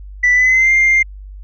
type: tone with pitch glide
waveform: sine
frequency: 1975.5 to 2105 Hz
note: B6 to C7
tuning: 0 to +10 cents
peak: -7 dBFS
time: 0.23-1.03 s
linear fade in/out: 10 ms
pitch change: +110 cents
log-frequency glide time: 0.33-0.71 s
effects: tanh soft clip ceiling -6 dBFS + added 49 Hz sine -30 dBFS peak until 1.43 s